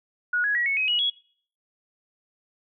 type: tone with pitch steps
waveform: sine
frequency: 1455 / 1671.4 / 1919.9 / 2205 / 2533 / 2910 / 3343 Hz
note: F#6 / G#6 / B6 / C#7 / D#7 / F#7 / G#7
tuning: -29 / +11 / -49 / -10 / +30 / -29 / +11 cents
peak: -21 dBFS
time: 0.33-1.1 s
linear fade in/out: 5 ms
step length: 110 ms
effects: noise-tail reverb RT60 0.5 s tail -21 dB re dry